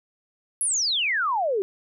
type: exponential sweep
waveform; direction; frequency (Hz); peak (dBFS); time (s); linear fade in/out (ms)
sine; down; 11175 to 370; -21; 0.61-1.62; 0
effects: none